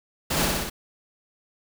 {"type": "noise with echo", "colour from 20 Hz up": "pink", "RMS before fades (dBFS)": -25, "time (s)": [0.3, 0.46], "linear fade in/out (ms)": 10, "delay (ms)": 60, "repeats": 4, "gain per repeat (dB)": -2, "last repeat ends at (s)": 0.7, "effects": []}